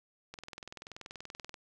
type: click train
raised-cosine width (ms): 0.2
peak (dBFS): -27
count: 26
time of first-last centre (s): 0.34-1.542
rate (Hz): 20.8
effects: none